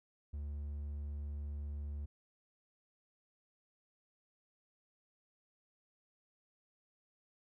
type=tone; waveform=triangle; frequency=72.7 Hz; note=D2; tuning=17 cents flat; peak=-37 dBFS; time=0.33-2.06 s; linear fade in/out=10 ms; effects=none